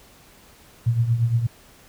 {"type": "tone with tremolo", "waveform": "sine", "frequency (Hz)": 116.9, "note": "A#2", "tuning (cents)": 5, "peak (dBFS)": -14, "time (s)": [0.86, 1.47], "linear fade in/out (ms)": 10, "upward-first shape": "triangle", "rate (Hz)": 8.6, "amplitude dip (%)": 75, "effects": ["pink hiss -51 dBFS RMS until 1.88 s"]}